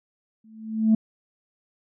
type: tone with exponential growth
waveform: sine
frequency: 220 Hz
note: A3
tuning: in tune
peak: -11 dBFS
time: 0.44-0.95 s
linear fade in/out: 5 ms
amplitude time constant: 110 ms
effects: tanh soft clip ceiling -11 dBFS